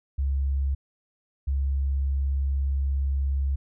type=tone pair in turn; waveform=sine; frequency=68.5 / 68.5 Hz; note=C#2 / C#2; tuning=-20 / -20 cents; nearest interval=unison; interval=0 cents; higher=neither; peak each=-22 dBFS; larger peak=neither; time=0.18-0.75 / 1.47-3.56 s; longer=second; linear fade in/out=10 ms; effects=none